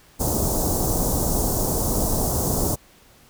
pink band-stop noise, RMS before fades -22 dBFS, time 0.19-2.76 s, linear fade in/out 20 ms, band 880 to 6100 Hz, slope 24 dB/octave, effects pink hiss -53 dBFS RMS until 3.29 s

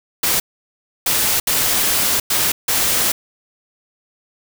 white noise bursts at uneven times, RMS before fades -17 dBFS, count 5, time 0.23-0.4 / 1.06-1.4 / 1.47-2.2 / 2.3-2.52 / 2.68-3.12 s, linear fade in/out 5 ms, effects none

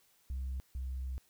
sine tone pair in turn, 65.41 / 64.88 Hz, C2 / C2, 0 / -14 cents, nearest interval unison, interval 14 cents, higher first, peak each -33 / -34 dBFS, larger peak first, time 0.3-0.6 / 0.75-1.18 s, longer second, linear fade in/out 0 ms, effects tanh soft clip ceiling -33 dBFS + white hiss -69 dBFS RMS until 1.29 s

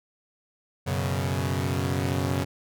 sawtooth chord, F# suspended fourth, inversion none, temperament equal, 92.5 / 123.47 / 138.59 Hz, F#2 / B2 / C#3, 0 / 0 / 0 cents, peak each -24 / -27 / -25 dBFS, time 0.86-2.45 s, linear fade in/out 20 ms, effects none

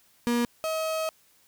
35% pulse tone pair in turn, 238.6 / 637 Hz, A#3 / D#5, +41 / +41 cents, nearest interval octave + perfect fourth, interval 1700 cents, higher second, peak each -21 / -25 dBFS, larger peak first, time 0.27-0.45 / 0.64-1.09 s, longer second, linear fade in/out 0 ms, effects white hiss -62 dBFS RMS until 1.47 s

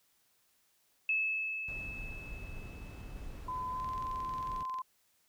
sine tone with exponential decay, 2603 Hz, E7, 22 cents flat, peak -27 dBFS, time 1.09-3.44 s, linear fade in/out 2 ms, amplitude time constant 510 ms
brown noise, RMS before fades -45 dBFS, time 1.68-4.63 s, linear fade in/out 0 ms
sine tone with pitch glide, 1013 to 1033.1 Hz, B5 to C6, +44 to -22 cents, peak -35 dBFS, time 3.48-4.82 s, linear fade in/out 5 ms, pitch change +34 cents, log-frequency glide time 3.71-3.86 s
click train, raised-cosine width 0.2 ms, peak -34 dBFS, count 23, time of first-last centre 3.8-4.787 s, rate 22.3 Hz
effects white hiss -72 dBFS RMS until 5.28 s

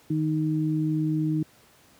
sine tone pair together, 155.56 / 311.1 Hz, D#3 / D#4, 0 / 0 cents, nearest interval octave, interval 1200 cents, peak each -25 dBFS, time 0.1-1.43 s, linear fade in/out 5 ms, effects pink hiss -57 dBFS RMS until 1.99 s + high-pass 80 Hz 12 dB/octave

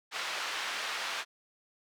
pink band-pass noise, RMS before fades -36 dBFS, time 0.11-1.25 s, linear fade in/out 50 ms, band 1100 to 4400 Hz, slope 12 dB/octave, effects none

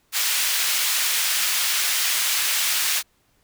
pink high-pass noise, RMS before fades -22 dBFS, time 0.12-3.03 s, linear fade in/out 50 ms, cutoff 2100 Hz, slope 12 dB/octave, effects pink hiss -64 dBFS RMS until 3.43 s

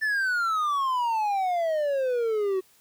triangle exponential sweep, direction down, 1779 to 370 Hz, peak -21 dBFS, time 0.01-2.61 s, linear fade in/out 20 ms, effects white hiss -60 dBFS RMS until 2.8 s

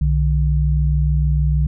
sine tone pair together, 62.9 / 149.6 Hz, B1 / D3, +32 / +32 cents, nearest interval octave + minor third, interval 1500 cents, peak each -15 / -18 dBFS, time 0.01-1.67 s, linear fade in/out 5 ms, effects none

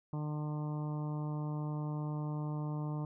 harmonic tone, 150.4 Hz, D3, 42 cents sharp, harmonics 1 / 2 / 3 / 4 / 5 / 6 / 7 / 8, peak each -35 / -43 / -51 / -51 / -53 / -51 / -52 / -59 dBFS, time 0.13-3.05 s, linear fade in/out 2 ms, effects none

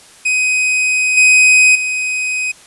45% pulse tone with level steps, 2511 Hz, D#7, 15 cents sharp, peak -12 / -6 / -16 dBFS, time 0.25-2.52 s, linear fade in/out 10 ms, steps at 1.17 / 1.75 s, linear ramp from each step 5 ms, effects white hiss -42 dBFS RMS until 2.66 s + resampled to 24000 Hz

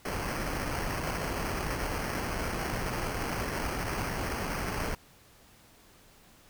pink noise with sample-and-hold, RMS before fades -33 dBFS, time 0.05-4.95 s, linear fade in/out 5 ms, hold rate 3675 Hz, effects pink hiss -58 dBFS RMS until 6.49 s

